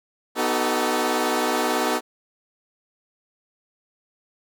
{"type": "chord", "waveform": "15% pulse", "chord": "B dominant seventh", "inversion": "none", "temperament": "equal with one note detuned", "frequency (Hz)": [246.9, 311.1, 379.5, 440], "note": ["B3", "D#4", "F#4", "A4"], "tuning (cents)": [0, 0, 44, 0], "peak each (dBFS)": -20, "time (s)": [0.35, 2.01], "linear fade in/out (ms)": 50, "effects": []}